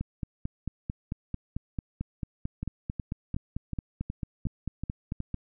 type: two click trains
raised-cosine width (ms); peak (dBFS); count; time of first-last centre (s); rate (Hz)
5; -20 / -19; 8 / 25; 2.63-5.204 / 0.01-5.343; 2.72 / 4.5
effects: none